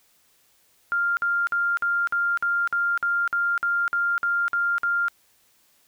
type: tone bursts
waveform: sine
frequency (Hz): 1396.9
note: F6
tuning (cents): 0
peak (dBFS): -20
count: 14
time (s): 0.92-5.083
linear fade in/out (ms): 0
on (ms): 250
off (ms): 51
effects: white hiss -62 dBFS RMS until 5.87 s